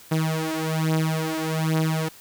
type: beating tone pair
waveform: sawtooth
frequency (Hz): 158.3 / 159.5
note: D#3 / D#3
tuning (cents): +30 / +43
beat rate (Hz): 1.2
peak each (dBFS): -21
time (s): 0.11-2.09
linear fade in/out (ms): 10
effects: white hiss -48 dBFS RMS until 2.2 s